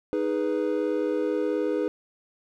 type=chord; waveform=triangle; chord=G# minor; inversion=second; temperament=equal; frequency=311.1 / 415.3 / 493.9 Hz; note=D#4 / G#4 / B4; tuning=0 / 0 / 0 cents; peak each=-26 dBFS; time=0.13-1.88 s; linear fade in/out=0 ms; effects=none